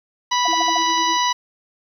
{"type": "harmonic tone", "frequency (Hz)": 984, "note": "B5", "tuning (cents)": -7, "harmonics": [1, 2, 3, 4, 5, 6], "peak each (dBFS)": [-18, -26, -26, -26, -30, -28], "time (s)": [0.31, 1.33], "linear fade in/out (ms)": 10}
{"type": "clicks", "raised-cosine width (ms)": 0.2, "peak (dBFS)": -20, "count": 10, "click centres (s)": [0.331, 0.513, 0.574, 0.622, 0.664, 0.783, 0.82, 0.864, 0.902, 0.978]}
{"type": "tone bursts", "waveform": "sine", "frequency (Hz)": 710, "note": "F5", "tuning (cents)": 28, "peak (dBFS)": -20, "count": 5, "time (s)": [0.45, 0.774], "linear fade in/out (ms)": 5, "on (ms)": 20, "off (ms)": 56}
{"type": "tone with tremolo", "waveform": "sine", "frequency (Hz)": 329.6, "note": "E4", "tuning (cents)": 0, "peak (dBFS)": -26, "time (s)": [0.48, 1.17], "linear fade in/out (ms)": 2, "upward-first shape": "sine", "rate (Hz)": 10, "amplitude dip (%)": 75}
{"effects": ["8-bit"]}